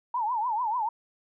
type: tone with vibrato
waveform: sine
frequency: 920 Hz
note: A#5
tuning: 23 cents flat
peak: -25 dBFS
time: 0.14-0.89 s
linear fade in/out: 5 ms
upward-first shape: triangle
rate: 6.8 Hz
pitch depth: 200 cents each way
effects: none